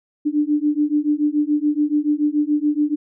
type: beating tone pair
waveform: sine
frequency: 293.7 / 300.7 Hz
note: D4 / D4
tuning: 0 / +41 cents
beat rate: 7 Hz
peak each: -19 dBFS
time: 0.25-2.96 s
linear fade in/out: 20 ms
effects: none